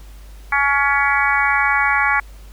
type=harmonic tone; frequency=281.1 Hz; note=C#4; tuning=24 cents sharp; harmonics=3 / 4 / 5 / 6 / 7 / 8; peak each=-21 / -21 / -21 / -21 / -21 / -21 dBFS; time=0.52-2.2 s; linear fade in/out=5 ms; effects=added 50 Hz sine -36 dBFS peak until 2.52 s + pink hiss -49 dBFS RMS until 2.52 s